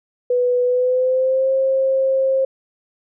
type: tone with pitch glide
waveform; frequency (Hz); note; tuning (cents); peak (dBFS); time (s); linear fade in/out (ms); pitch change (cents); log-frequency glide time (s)
sine; 493.9 to 532.4; B4 to C5; 0 to +30; -14; 0.3-2.45; 5; +130; 0.64-1.51
effects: none